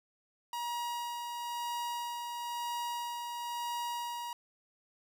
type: tone with tremolo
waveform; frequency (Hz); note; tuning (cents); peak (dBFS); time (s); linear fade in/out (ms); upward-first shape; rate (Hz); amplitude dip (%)
45% pulse; 954; A#5; +40; -34; 0.53-4.33; 2; sine; 1; 35
effects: none